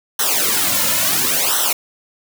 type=noise with flanger; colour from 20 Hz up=white; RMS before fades=-17 dBFS; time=0.19-1.73 s; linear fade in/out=5 ms; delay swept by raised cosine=0.42 to 2.62 ms; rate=0.72 Hz; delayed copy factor=-0.9; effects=none